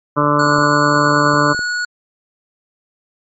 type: harmonic tone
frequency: 146.83 Hz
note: D3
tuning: in tune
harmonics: 1 / 2 / 3 / 4 / 6 / 7 / 8 / 9 / 10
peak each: -20 / -18 / -23 / -19 / -28 / -18 / -17 / -21 / -28 dBFS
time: 0.16-1.54 s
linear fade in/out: 20 ms
type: tone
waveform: square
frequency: 1459 Hz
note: F#6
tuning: 25 cents flat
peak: -18 dBFS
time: 0.39-1.85 s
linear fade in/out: 5 ms
type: clicks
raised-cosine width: 2 ms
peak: -17 dBFS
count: 4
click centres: 0.586 / 1.34 / 1.547 / 1.592 s
effects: low-pass 11000 Hz 12 dB/octave + MP3 32 kbps